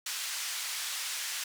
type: band-pass noise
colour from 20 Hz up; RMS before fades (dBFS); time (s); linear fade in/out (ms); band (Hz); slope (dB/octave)
white; -36; 0.06-1.44; 5; 1400 to 7900; 12
effects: none